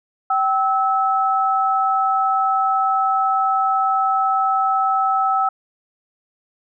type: tone pair together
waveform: sine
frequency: 772 / 1302 Hz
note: G5 / E6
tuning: -27 / -22 cents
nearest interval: major sixth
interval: 905 cents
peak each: -18 dBFS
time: 0.3-5.49 s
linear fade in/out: 5 ms
effects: none